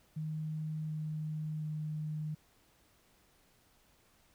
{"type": "tone with pitch steps", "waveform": "sine", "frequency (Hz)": [155.56, 154.57, 153.6], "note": ["D#3", "D#3", "D#3"], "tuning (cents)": [0, -11, -22], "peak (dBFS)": -35, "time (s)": [0.16, 2.35], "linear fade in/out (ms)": 10, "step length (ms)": 730, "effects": ["pink hiss -68 dBFS RMS until 4.34 s"]}